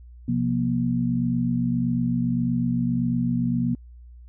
sine tone cluster, 129.5 / 177.3 / 239 Hz, C3 / F3 / A#3, -17 / +26 / +43 cents, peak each -26 / -27 / -23 dBFS, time 0.28-3.75 s, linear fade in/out 5 ms, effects added 60 Hz sine -42 dBFS peak until 4.28 s

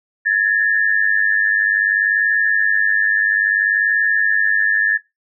sine tone pair together, 1692.4 / 1793 Hz, G#6 / A6, +32 / +32 cents, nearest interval minor second, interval 100 cents, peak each -16 dBFS, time 0.25-4.98 s, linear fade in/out 20 ms, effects noise-tail reverb RT60 0.2 s tail -21 dB re dry

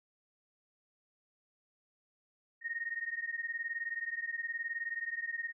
sine beating tone pair, 1849 / 1868 Hz, A#6 / A#6, -15 / +3 cents, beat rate 19 Hz, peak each -38 / -39 dBFS, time 2.61-5.53 s, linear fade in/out 50 ms, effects none

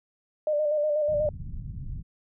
sine tone with vibrato, 600 Hz, D5, 37 cents sharp, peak -22 dBFS, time 0.47-1.29 s, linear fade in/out 2 ms, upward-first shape square, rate 8.2 Hz, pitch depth 34 cents each way
pink low-pass noise, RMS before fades -36 dBFS, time 1.08-2.03 s, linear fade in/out 20 ms, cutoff 160 Hz, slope 24 dB/octave
effects none

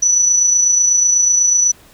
sine tone with amplitude modulation, 5940 Hz, F#8, 6 cents sharp, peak -8 dBFS, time 0.02-1.72 s, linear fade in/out 10 ms, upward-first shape sine, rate 28.1 Hz, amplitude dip 40%, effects pink hiss -46 dBFS RMS until 1.93 s

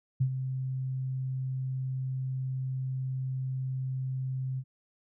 sine tone with ADSR envelope, 130.81 Hz, C3, in tune, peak -21 dBFS, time 0.2-4.64 s, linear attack 13 ms, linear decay 75 ms, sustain -9 dB, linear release 57 ms, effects none

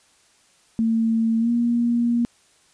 sine tone with pitch glide, 225.8 to 236.9 Hz, A3 to A#3, +45 to +28 cents, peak -17 dBFS, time 0.79-2.25 s, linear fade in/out 0 ms, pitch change +83 cents, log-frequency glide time 1.39-1.5 s, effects white hiss -58 dBFS RMS until 2.73 s + resampled to 22050 Hz

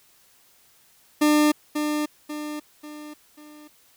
40% pulse tone with echo, 300 Hz, D4, 37 cents sharp, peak -15 dBFS, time 1.21-1.52 s, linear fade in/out 10 ms, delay 540 ms, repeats 4, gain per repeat -7 dB, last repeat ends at 3.68 s, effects white hiss -58 dBFS RMS until 3.96 s

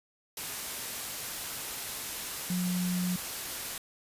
sine tone in noise, 180 Hz, F#3, 47 cents flat, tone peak -28 dBFS, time 2.5-3.16 s, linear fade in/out 2 ms, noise white, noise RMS -37 dBFS, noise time 0.37-3.78 s, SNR +6 dB, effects resampled to 32000 Hz

